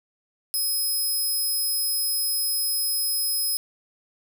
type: tone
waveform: 5% pulse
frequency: 5100 Hz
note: D#8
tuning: 42 cents sharp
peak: -17 dBFS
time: 0.54-3.57 s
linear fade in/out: 0 ms
effects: none